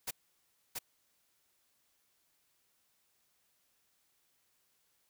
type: noise with echo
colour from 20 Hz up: white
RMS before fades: -37 dBFS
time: 0.07-0.11 s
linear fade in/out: 10 ms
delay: 680 ms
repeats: 1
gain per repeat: -2 dB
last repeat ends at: 0.79 s
effects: white hiss -75 dBFS RMS until 5.09 s